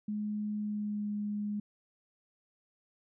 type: tone with pitch glide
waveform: sine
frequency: 210 to 207.5 Hz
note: G#3 to G#3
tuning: +19 to -1 cents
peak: -32 dBFS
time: 0.08-1.6 s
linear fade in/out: 5 ms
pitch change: -20 cents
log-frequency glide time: 0.58-1.09 s
effects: none